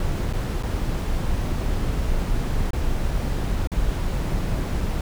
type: noise with dropouts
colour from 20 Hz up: brown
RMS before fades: -23 dBFS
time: 0-5.01 s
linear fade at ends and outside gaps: 2 ms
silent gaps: 0.328-0.334 / 0.627-0.633 / 2.707-2.732 / 3.673-3.717 s
effects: none